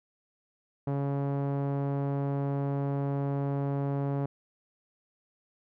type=tone with low-pass filter; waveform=sawtooth; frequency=139.9 Hz; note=C#3; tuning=16 cents sharp; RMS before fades=-30 dBFS; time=0.87-4.26 s; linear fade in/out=5 ms; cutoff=790 Hz; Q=0.93; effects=none